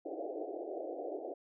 pink band-pass noise, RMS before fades -41 dBFS, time 0.05-1.34 s, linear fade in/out 10 ms, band 300 to 740 Hz, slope 96 dB/octave, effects none

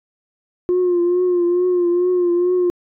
sine tone with vibrato, 355.2 Hz, F4, 29 cents sharp, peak -12 dBFS, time 0.69-2.7 s, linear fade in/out 0 ms, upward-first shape triangle, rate 2.3 Hz, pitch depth 51 cents each way, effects tanh soft clip ceiling -11 dBFS

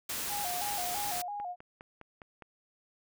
white noise, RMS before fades -36 dBFS, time 0.09-1.22 s, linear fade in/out 5 ms
sine tone with vibrato, 766 Hz, G5, 40 cents flat, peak -35 dBFS, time 0.28-1.56 s, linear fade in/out 50 ms, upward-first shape square, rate 3 Hz, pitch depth 120 cents each way
click train, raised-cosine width 0.5 ms, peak -32 dBFS, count 6, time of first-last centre 1.4-2.422 s, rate 4.89 Hz
effects none

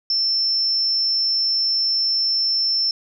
sine tone, 5350 Hz, E8, 25 cents sharp, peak -17 dBFS, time 0.1-2.91 s, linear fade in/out 2 ms, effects none

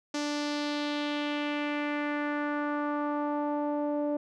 sawtooth tone with low-pass filter sweep, 293.7 Hz, D4, in tune, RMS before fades -31 dBFS, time 0.14-4.17 s, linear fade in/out 5 ms, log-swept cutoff 6000 to 610 Hz, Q 2.2, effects none

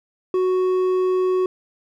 sine tone with hard clipping, 370 Hz, F#4, in tune, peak -18 dBFS, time 0.34-1.46 s, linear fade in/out 2 ms, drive 5 dB, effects none

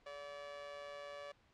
sawtooth tone with amplitude modulation, 575 Hz, D5, 37 cents flat, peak -40 dBFS, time 0.06-1.32 s, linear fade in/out 5 ms, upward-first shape sine, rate 148 Hz, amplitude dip 60%, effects pink hiss -71 dBFS RMS until 1.53 s + low-pass 4000 Hz 12 dB/octave

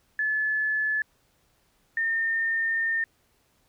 sine tone pair in turn, 1726 / 1817.1 Hz, A6 / A#6, -34 / -45 cents, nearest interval minor second, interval 89 cents, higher second, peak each -23 dBFS, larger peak neither, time 0.19-1.02 / 1.97-3.04 s, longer second, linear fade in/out 2 ms, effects pink hiss -67 dBFS RMS until 3.68 s

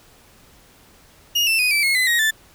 35% pulse tone with pitch steps, 2858 / 2667 / 2488 / 2321 / 2166 / 2021 / 1885.6 / 1759.3 Hz, F7 / E7 / D#7 / D7 / C#7 / B6 / A#6 / A6, +39 / +20 / -1 / -21 / -41 / +39 / +19 / -1 cents, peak -14 dBFS, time 1.35-2.31 s, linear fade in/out 10 ms, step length 120 ms, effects pink hiss -51 dBFS RMS until 2.54 s

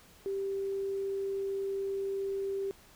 sine tone, 392 Hz, G4, in tune, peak -31 dBFS, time 0.26-2.71 s, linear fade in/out 0 ms, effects pink hiss -58 dBFS RMS until 2.95 s

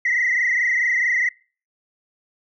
sine tone with frequency modulation, 1975.5 Hz, B6, in tune, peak -16 dBFS, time 0.05-1.29 s, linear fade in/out 5 ms, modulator 24.6 Hz, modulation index 3.9, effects noise-tail reverb RT60 0.4 s tail -25 dB re dry + tanh soft clip ceiling -13 dBFS

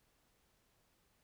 silence, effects pink hiss -75 dBFS RMS until 1.23 s

